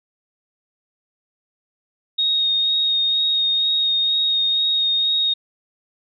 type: tone with vibrato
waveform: sine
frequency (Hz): 3729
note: A#7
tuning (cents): 0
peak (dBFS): -16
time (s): 2.18-5.34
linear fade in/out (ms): 10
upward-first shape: sine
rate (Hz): 2.1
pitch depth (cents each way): 14
effects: none